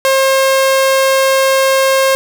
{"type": "tone", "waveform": "sawtooth", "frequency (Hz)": 535, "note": "C5", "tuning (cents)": 38, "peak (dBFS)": -5, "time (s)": [0.05, 2.15], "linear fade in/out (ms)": 0, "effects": []}